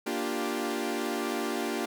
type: chord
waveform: sawtooth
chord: G minor seventh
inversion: first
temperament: equal with one note detuned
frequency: 234.2 / 293.7 / 349.2 / 392 Hz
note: Bb3 / D4 / F4 / G4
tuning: +8 / 0 / 0 / 0 cents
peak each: -31 dBFS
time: 0.06-1.86 s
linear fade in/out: 10 ms
effects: none